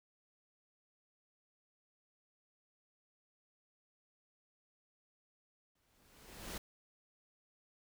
pink noise with exponential growth, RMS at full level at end -42 dBFS, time 5.75-6.58 s, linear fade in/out 5 ms, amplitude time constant 180 ms, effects none

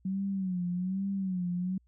sine tone with vibrato, 186.5 Hz, F#3, 14 cents sharp, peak -29 dBFS, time 0.05-1.78 s, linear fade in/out 5 ms, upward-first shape sine, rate 1.2 Hz, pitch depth 97 cents each way, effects added 60 Hz sine -63 dBFS peak until 1.87 s

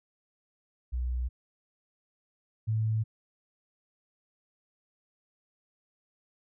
sine tone pair in turn, 61.74 / 110.01 Hz, B1 / A2, 0 / 0 cents, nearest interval minor seventh, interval 1000 cents, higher second, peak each -28 / -25 dBFS, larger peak second, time 0.92-1.29 / 2.67-3.04 s, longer neither, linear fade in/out 20 ms, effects none

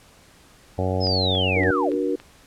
harmonic tone, 93.1 Hz, F#2, 11 cents sharp, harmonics 1 / 2 / 3 / 4 / 5 / 6 / 7 / 8 / 9, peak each -24 / -30 / -31 / -33 / -29 / -29 / -33 / -32 / -37 dBFS, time 0.78-1.71 s, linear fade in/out 5 ms
sine linear sweep, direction down, 5274 to 178.6 Hz, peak -22 dBFS, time 1-1.96 s, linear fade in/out 50 ms
click train, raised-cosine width 0.3 ms, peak -25 dBFS, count 5, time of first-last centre 1.07-2.2 s, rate 3.54 Hz
sine chord, D augmented, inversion none, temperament equal with one note detuned, 293.7 / 370 / 474.6 Hz, D4 / F#4 / A#4, 0 / 0 / +31 cents, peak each -25 dBFS, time 1.56-2.16 s, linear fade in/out 10 ms
effects pink hiss -52 dBFS RMS until 2.46 s + low-pass 11000 Hz 12 dB/octave

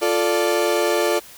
35% pulse chord, D minor, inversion first, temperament equal, 349.2 / 440 / 587.3 Hz, F4 / A4 / D5, 0 / 0 / 0 cents, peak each -20 dBFS, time 0.01-1.2 s, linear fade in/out 20 ms, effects white hiss -43 dBFS RMS until 1.37 s

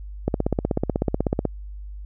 click train, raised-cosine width 2 ms, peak -7 dBFS, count 20, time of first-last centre 0.28-1.453 s, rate 16.2 Hz, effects added 50 Hz sine -33 dBFS peak until 2.05 s

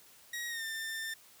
sawtooth tone with pitch glide, 1896 to 1792.7 Hz, A#6 to A6, +29 to +32 cents, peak -33 dBFS, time 0.33-1.14 s, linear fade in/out 5 ms, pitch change -97 cents, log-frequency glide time 0.48-0.64 s, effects white hiss -59 dBFS RMS until 1.4 s + high-pass 60 Hz 12 dB/octave

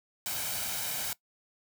white noise with comb filter, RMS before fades -34 dBFS, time 0.26-1.13 s, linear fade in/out 0 ms, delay 1.3 ms, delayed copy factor +0.55, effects noise-tail reverb RT60 0.1 s tail -20 dB re dry + high-pass 60 Hz 12 dB/octave

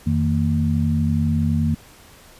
sine tone cluster, 87.1 / 156.3 / 228.3 Hz, F2 / D#3 / A#3, -4 / +8 / -36 cents, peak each -21 dBFS, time 0.06-1.75 s, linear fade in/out 10 ms, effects pink hiss -47 dBFS RMS until 2.39 s + resampled to 32000 Hz

